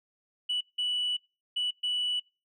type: tone bursts at uneven times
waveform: sine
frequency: 2957 Hz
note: F#7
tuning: 2 cents flat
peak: -25 dBFS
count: 4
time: 0.49-0.61 / 0.78-1.17 / 1.56-1.71 / 1.83-2.2 s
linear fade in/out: 10 ms
effects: noise-tail reverb RT60 0.3 s tail -26 dB re dry + tanh soft clip ceiling -24 dBFS